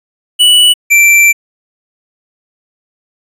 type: tone pair in turn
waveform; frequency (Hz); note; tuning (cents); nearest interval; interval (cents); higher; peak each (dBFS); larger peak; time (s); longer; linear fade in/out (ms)
square; 2955 / 2345; F#7 / D7; -3 / -3; major third; 400; first; -4; neither; 0.39-0.74 / 0.9-1.33; second; 20
effects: resampled to 32000 Hz